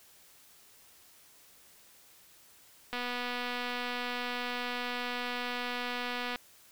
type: click train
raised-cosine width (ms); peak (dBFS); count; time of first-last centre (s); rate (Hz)
0.3; -20; 841; 2.93-6.359; 245
effects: white hiss -59 dBFS RMS until 6.71 s